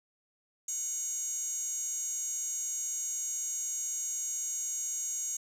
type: tone with high-pass filter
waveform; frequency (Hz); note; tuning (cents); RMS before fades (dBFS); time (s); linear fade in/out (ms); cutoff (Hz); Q
15% pulse; 738; F#5; -5; -35; 0.68-5.37; 5; 6700; 9.7
effects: none